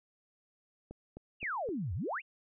click train, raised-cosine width 2 ms, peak -32 dBFS, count 4, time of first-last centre 0.91-1.689 s, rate 3.85 Hz
sine exponential two-way sweep, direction down then up, 2960 to 77.78 to 2960 Hz, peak -33 dBFS, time 1.4-2.22 s, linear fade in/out 50 ms, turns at 1.94 s
effects none

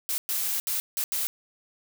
blue noise bursts at uneven times, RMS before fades -28 dBFS, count 5, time 0.09-0.18 / 0.29-0.6 / 0.67-0.8 / 0.97-1.04 / 1.12-1.27 s, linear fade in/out 0 ms, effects none

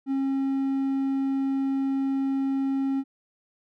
triangle tone, 270.8 Hz, C#4, 40 cents flat, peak -21 dBFS, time 0.06-3.04 s, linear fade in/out 50 ms, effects none

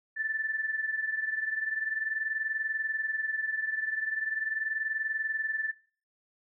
sine tone pair together, 1757.6 / 1778 Hz, A6 / A6, -2 / +18 cents, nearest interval unison, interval 20 cents, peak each -30 / -36 dBFS, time 0.16-5.72 s, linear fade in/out 20 ms, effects noise-tail reverb RT60 0.4 s tail -19 dB re dry

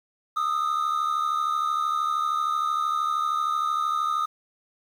triangle tone pair together, 1227 / 1300 Hz, D#6 / E6, -25 / -24 cents, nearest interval minor second, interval 101 cents, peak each -22 / -27 dBFS, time 0.36-4.26 s, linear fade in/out 10 ms, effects 9-bit

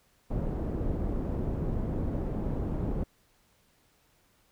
pink low-pass noise, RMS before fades -31 dBFS, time 0.3-3.04 s, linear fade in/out 10 ms, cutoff 430 Hz, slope 12 dB/octave, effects pink hiss -67 dBFS RMS until 4.51 s

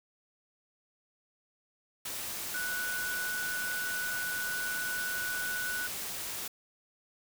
sine tone in noise, 1480 Hz, F#6, in tune, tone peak -33 dBFS, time 2.54-5.87 s, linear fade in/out 5 ms, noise white, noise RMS -38 dBFS, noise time 2.05-6.48 s, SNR +2 dB, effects none

